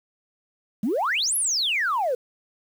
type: exponential two-way sweep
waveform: sine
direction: up then down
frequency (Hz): 191.4 to 11580 to 469.6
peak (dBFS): -20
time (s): 0.83-2.15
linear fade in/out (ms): 5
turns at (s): 1.36
effects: tanh soft clip ceiling -16 dBFS + 8-bit